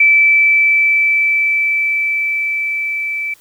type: tone with level ramp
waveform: sine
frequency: 2318 Hz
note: D7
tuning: 23 cents flat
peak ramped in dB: -6 to -18 dBFS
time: 0-3.34 s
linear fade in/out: 5 ms
effects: white hiss -49 dBFS RMS until 3.4 s